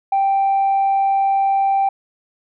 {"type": "tone", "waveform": "sine", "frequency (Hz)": 784, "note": "G5", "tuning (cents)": 0, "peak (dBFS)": -12, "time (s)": [0.12, 1.89], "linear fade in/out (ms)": 5, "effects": ["tanh soft clip ceiling -11 dBFS"]}